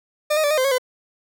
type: tone with pitch steps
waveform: 40% pulse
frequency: 602 / 623 / 582 / 615 / 518 / 549 / 507 Hz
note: D5 / D#5 / D5 / D#5 / C5 / C#5 / B4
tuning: +43 / +2 / -16 / -20 / -17 / -17 / +45 cents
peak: -16 dBFS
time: 0.3-0.783 s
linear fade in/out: 10 ms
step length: 69 ms
effects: none